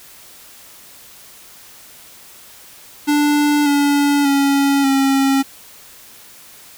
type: tone with pitch steps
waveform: square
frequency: 293.7 / 286.2 / 278.8 / 271.7 Hz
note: D4 / D4 / C#4 / C#4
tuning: 0 / -45 / +10 / -35 cents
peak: -13 dBFS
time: 3.07-5.43 s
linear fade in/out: 20 ms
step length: 590 ms
effects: white hiss -42 dBFS RMS until 6.77 s